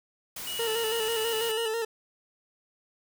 white noise, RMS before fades -38 dBFS, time 0.36-1.52 s, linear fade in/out 5 ms
square tone, 2918 Hz, F#7, 25 cents flat, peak -34 dBFS, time 0.47-1.68 s, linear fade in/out 2 ms
40% pulse tone with vibrato, 450 Hz, A4, 39 cents sharp, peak -27 dBFS, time 0.59-1.85 s, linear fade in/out 5 ms, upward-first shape square, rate 6.1 Hz, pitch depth 44 cents each way
effects none

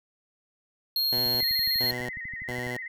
square tone, 4248 Hz, C8, 25 cents sharp, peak -24 dBFS, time 0.96-1.91 s, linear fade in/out 2 ms
10% pulse tone bursts, 123.5 Hz, B2, in tune, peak -24 dBFS, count 3, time 1.12-2.77 s, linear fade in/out 5 ms, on 290 ms, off 390 ms
click train, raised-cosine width 5 ms, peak -33 dBFS, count 19, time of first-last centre 1.18-2.668 s, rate 12.1 Hz
sine tone with vibrato, 1949 Hz, B6, 23 cents flat, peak -34 dBFS, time 1.4-2.88 s, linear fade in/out 5 ms, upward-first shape square, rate 13 Hz, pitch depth 71 cents each way
effects none

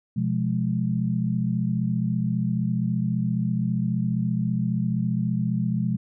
sine chord, F diminished, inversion second, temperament just, 125.72 / 174.61 / 209.5 Hz, Cb3 / F3 / Ab3, +31 / 0 / +15 cents, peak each -26 dBFS, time 0.16-5.97 s, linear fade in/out 10 ms, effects none

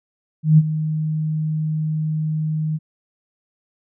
sine tone with ADSR envelope, 155.56 Hz, D#3, in tune, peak -6 dBFS, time 0.43-2.79 s, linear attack 150 ms, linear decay 39 ms, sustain -13 dB, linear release 34 ms, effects none

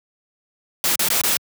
white noise with dropouts, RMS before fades -19 dBFS, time 0.84-1.37 s, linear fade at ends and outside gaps 1 ms, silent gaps 0.956-0.993 / 1.086-1.102 / 1.214-1.236 s, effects high-pass 100 Hz 12 dB/octave

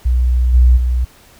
sine tone with level steps, 61.74 Hz, B1, in tune, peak -10 / -5 / -12 dBFS, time 0.05-1.05 s, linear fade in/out 10 ms, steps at 0.53 / 0.76 s, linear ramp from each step 20 ms, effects pink hiss -46 dBFS RMS until 1.39 s

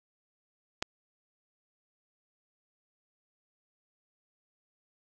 clicks, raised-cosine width 0.2 ms, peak -27 / -12 dBFS, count 2, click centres 0.822 / 0.825 s, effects none

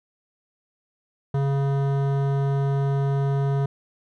sine tone with hard clipping, 138.59 Hz, C#3, in tune, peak -22 dBFS, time 1.34-3.66 s, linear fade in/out 5 ms, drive 15 dB, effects none

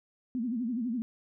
sine tone with vibrato, 238.5 Hz, A#3, 40 cents sharp, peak -29 dBFS, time 0.35-1.02 s, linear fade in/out 0 ms, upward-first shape sine, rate 12 Hz, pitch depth 150 cents each way, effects none

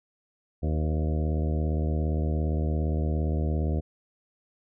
harmonic tone with a mistuned harmonic, 77.4 Hz, D#2, 9 cents flat, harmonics 1 / 2 / 3 / 4 / 5 / 6 / 7 / 8 / 9, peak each -25 / -31 / -35 / -37 / -39 / -41 / -42 / -43 / -44 dBFS, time 0.62-3.81 s, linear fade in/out 20 ms, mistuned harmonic 6, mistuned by +41 cents, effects none

